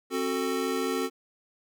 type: chord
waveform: square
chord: F# diminished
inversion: second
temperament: just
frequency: 266.4 / 370 / 444 Hz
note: C4 / F#4 / A4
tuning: +31 / 0 / +16 cents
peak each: -32 dBFS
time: 0.1-1.1 s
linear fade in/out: 50 ms
effects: none